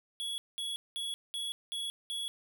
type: tone bursts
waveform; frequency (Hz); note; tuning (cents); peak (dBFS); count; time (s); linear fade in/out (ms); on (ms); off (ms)
square; 3364; G#7; +22; -35; 6; 0.2-2.28; 0; 180; 200
effects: none